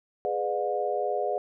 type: chord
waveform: sine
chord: G# diminished seventh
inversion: none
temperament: just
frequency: 415.3 / 498.4 / 598 / 717.6 Hz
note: G#4 / B4 / D5 / F5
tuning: 0 / +16 / +31 / +47 cents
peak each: -31 / -32 / -31 / -30 dBFS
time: 0.25-1.38 s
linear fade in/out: 0 ms
effects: none